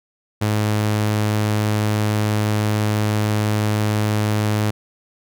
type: tone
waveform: sawtooth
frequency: 106.1 Hz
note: G#2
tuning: 38 cents sharp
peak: -13 dBFS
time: 0.41-4.71 s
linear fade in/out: 10 ms
effects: none